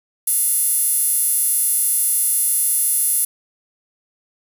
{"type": "tone with high-pass filter", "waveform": "sawtooth", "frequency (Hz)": 698.5, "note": "F5", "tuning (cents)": 0, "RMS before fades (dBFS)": -18, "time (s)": [0.27, 3.25], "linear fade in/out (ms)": 5, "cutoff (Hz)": 11000, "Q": 4.7, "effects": []}